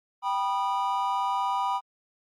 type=chord; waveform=triangle; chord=G augmented; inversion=none; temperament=just; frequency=784 / 980 / 1225 Hz; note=G5 / B5 / D#6; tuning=0 / -14 / -27 cents; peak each=-28 / -25 / -31 dBFS; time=0.22-1.81 s; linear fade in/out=50 ms; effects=Opus 48 kbps